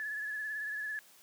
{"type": "tone with vibrato", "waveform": "sine", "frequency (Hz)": 1714, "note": "A6", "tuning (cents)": -46, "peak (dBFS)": -35, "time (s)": [0, 0.99], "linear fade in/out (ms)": 0, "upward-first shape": "sine", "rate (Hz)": 18, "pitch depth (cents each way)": 40, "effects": ["white hiss -60 dBFS RMS until 1.22 s", "high-pass 150 Hz 12 dB/octave"]}